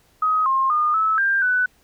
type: tone with pitch steps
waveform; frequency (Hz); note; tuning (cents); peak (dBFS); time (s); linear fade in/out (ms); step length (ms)
sine; 1261 / 1065 / 1220 / 1302 / 1590 / 1494; D#6 / C6 / D#6 / E6 / G6 / F#6; +23 / +30 / -34 / -22 / +24 / +16; -16; 0.22-1.66; 5; 240
effects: pink hiss -59 dBFS RMS until 1.83 s